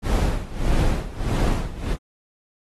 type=noise with tremolo; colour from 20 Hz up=brown; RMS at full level=-18 dBFS; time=0.02-1.97 s; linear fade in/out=50 ms; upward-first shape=sine; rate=1.6 Hz; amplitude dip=85%; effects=AAC 32 kbps